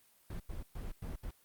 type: noise bursts at uneven times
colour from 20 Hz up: brown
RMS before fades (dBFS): -41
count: 5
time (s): 0.3-0.4 / 0.49-0.63 / 0.75-0.92 / 1.02-1.16 / 1.23-1.31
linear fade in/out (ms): 5
effects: white hiss -67 dBFS RMS until 1.44 s + Opus 32 kbps